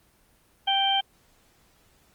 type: harmonic tone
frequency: 784 Hz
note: G5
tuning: in tune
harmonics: 1 / 2 / 3 / 4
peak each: -24 / -35 / -35 / -23 dBFS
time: 0.67-1.01 s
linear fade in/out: 10 ms
effects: pink hiss -62 dBFS RMS until 2.14 s + Opus 24 kbps

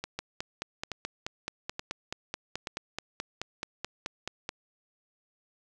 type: two click trains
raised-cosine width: 0.2 ms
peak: -17 / -16 dBFS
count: 4 / 21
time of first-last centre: 0.04-2.672 / 0.19-4.491 s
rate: 1.14 / 4.65 Hz
effects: none

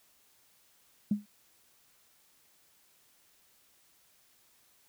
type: tone with exponential decay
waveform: sine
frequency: 206.9 Hz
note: G#3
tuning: 6 cents flat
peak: -21 dBFS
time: 1.11-1.26 s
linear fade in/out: 5 ms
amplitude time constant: 31 ms
effects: tanh soft clip ceiling -17 dBFS + white hiss -66 dBFS RMS until 4.88 s

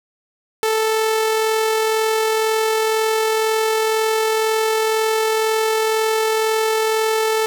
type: tone with amplitude modulation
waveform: sawtooth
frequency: 440 Hz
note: A4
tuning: in tune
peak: -11 dBFS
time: 0.63-7.46 s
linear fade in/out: 0 ms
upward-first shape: sine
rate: 42 Hz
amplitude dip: 25%
effects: none

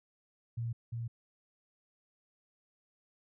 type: tone with echo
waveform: sine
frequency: 116.54 Hz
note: A#2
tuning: in tune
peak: -33 dBFS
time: 0.57-0.73 s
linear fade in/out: 10 ms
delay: 350 ms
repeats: 1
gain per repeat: -2 dB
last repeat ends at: 1.08 s
effects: none

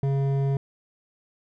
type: tone with hard clipping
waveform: sine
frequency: 137.6 Hz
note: C#3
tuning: 12 cents flat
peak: -23 dBFS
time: 0.03-0.57 s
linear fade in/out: 2 ms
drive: 10 dB
effects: none

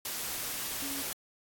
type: tone in noise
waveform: sine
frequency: 277.2 Hz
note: C#4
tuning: in tune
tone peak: -41 dBFS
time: 0.82-1.02 s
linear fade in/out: 2 ms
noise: white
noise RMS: -36 dBFS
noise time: 0.05-1.13 s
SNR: -8 dB
effects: AAC 64 kbps

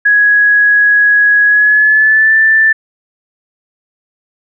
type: tone with pitch glide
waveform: sine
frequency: 1669 to 1768.2 Hz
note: G#6 to A6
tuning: +8 to +8 cents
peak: -5 dBFS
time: 0.05-2.73 s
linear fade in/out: 10 ms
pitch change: +100 cents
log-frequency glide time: 1.46-2.35 s
effects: none

